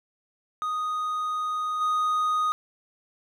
triangle tone with level steps, 1243 Hz, D#6, 2 cents flat, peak -24 / -20 dBFS, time 0.62-2.52 s, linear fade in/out 0 ms, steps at 1.8 s, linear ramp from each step 20 ms, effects none

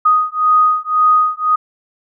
sine beating tone pair, 1244.5 / 1246.4 Hz, D#6 / D#6, 0 / +3 cents, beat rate 1.9 Hz, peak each -13 dBFS, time 0.05-1.56 s, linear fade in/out 10 ms, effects none

